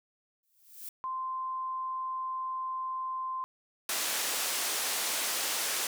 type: noise with exponential growth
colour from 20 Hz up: violet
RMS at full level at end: -39 dBFS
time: 0.43-0.89 s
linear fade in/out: 2 ms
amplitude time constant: 99 ms
type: tone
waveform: sine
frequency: 1041 Hz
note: C6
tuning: 9 cents flat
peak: -32 dBFS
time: 1.04-3.44 s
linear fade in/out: 0 ms
type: band-pass noise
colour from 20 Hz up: white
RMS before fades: -32 dBFS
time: 3.89-5.87 s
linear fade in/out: 2 ms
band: 380 to 11000 Hz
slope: 12 dB/octave
effects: none